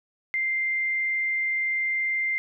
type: tone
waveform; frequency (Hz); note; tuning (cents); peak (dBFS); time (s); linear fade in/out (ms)
sine; 2093; C7; 0; -23; 0.34-2.38; 0
effects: none